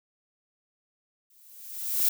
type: noise with exponential growth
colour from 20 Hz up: violet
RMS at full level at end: -21 dBFS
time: 1.3-2.09 s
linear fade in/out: 5 ms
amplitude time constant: 170 ms
effects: none